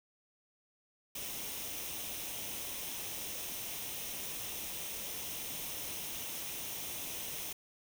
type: noise with comb filter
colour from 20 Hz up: white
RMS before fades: -41 dBFS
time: 1.15-7.53 s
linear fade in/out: 5 ms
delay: 0.33 ms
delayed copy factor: +0.5
effects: none